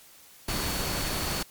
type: tone in noise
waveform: sine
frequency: 4435 Hz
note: C#8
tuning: in tune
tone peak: -38 dBFS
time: 0.48-1.43 s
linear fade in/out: 5 ms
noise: pink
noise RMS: -30 dBFS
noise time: 0.48-1.43 s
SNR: -11 dB
effects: white hiss -53 dBFS RMS until 1.5 s + MP3 96 kbps

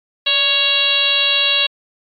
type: harmonic tone with a mistuned harmonic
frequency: 554.4 Hz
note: C#5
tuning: in tune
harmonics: 1 / 2 / 3 / 4 / 5 / 6 / 7 / 8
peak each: -28 / -29 / -27 / -29 / -17 / -18 / -17 / -28 dBFS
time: 0.26-1.67 s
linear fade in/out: 10 ms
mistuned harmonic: 1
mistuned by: +67 cents
effects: MP3 96 kbps

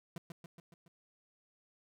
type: tone with echo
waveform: 40% pulse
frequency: 168.3 Hz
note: E3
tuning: 36 cents sharp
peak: -39 dBFS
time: 0.16-0.18 s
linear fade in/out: 2 ms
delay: 140 ms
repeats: 5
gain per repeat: -4 dB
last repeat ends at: 0.88 s
effects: none

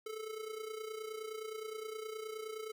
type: tone with amplitude modulation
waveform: square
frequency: 436 Hz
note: A4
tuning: 16 cents flat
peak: -39 dBFS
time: 0.06-2.72 s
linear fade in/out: 5 ms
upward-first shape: sine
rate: 29.6 Hz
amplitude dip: 65%
effects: none

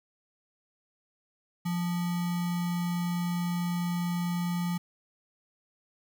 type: tone with sample-and-hold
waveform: sine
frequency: 174.61 Hz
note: F3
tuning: in tune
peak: -27 dBFS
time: 1.65-4.78 s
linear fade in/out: 10 ms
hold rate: 1050 Hz
effects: none

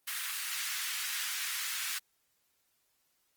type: high-pass noise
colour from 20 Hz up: pink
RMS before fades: -36 dBFS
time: 0.07-1.99 s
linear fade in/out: 10 ms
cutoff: 1500 Hz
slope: 24 dB/octave
effects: white hiss -75 dBFS RMS until 3.36 s + Opus 24 kbps

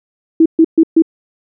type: tone bursts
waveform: sine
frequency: 324.6 Hz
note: E4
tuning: 27 cents flat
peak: -4 dBFS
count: 4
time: 0.4-1.022 s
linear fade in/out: 5 ms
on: 58 ms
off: 130 ms
effects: none

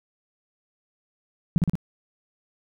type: tone with echo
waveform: sine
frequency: 170 Hz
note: F3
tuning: 46 cents flat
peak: -14 dBFS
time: 1.56-1.58 s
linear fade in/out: 0 ms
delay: 58 ms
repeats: 3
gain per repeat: -2 dB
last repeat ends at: 1.754 s
effects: none

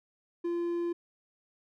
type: tone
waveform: triangle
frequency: 344 Hz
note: F4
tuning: 26 cents flat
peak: -27 dBFS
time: 0.44-0.93 s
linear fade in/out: 10 ms
effects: none

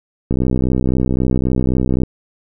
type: click train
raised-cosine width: 3 ms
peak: -4 dBFS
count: 111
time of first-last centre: 0.31-2.034 s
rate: 63.8 Hz
effects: none

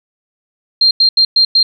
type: tone bursts at uneven times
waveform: sine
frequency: 4186 Hz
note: C8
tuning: in tune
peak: -6 dBFS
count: 5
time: 0.81-0.91 / 1-1.09 / 1.17-1.25 / 1.36-1.45 / 1.55-1.63 s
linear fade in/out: 5 ms
effects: none

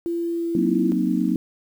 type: tone with pitch glide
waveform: sine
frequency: 340 to 334.4 Hz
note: F4 to E4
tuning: -46 to +25 cents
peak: -22 dBFS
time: 0.06-0.92 s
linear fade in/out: 0 ms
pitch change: -29 cents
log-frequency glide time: 0.19-0.66 s
type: chord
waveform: sine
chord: C half-diminished seventh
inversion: second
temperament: equal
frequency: 185 / 233.1 / 261.6 / 311.1 Hz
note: Gb3 / Bb3 / C4 / Eb4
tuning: 0 / 0 / 0 / 0 cents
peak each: -24 dBFS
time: 0.55-1.36 s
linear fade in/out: 2 ms
effects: 8-bit

